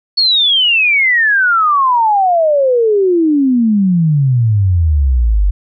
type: exponential sweep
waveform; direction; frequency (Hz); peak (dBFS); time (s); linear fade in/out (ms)
sine; down; 4435 to 46.23; -8; 0.17-5.51; 10
effects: none